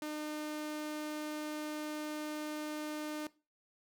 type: tone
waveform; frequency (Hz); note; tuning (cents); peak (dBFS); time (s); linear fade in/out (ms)
sawtooth; 303.2; D#4; -45; -34; 0.02-3.27; 2
effects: noise-tail reverb RT60 0.3 s tail -19 dB re dry